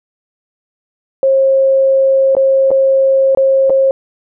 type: tone with dropouts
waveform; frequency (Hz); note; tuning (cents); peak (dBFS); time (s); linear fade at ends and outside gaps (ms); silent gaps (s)
sine; 537; C5; +45; -7; 1.23-3.91; 1; 2.351-2.367 / 2.706-2.714 / 3.349-3.373 / 3.697-3.703
effects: none